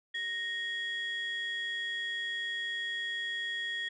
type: tone pair together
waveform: sine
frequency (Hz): 1863 / 3324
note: A#6 / G#7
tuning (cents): -2 / +1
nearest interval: minor seventh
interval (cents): 1003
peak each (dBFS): -33 / -36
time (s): 0.14-3.89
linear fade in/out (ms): 10
effects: tanh soft clip ceiling -28 dBFS